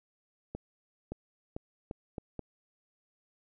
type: accelerating click train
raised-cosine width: 2 ms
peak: -24 dBFS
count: 6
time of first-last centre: 0.55-2.393 s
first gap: 570 ms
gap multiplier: 0.78
effects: none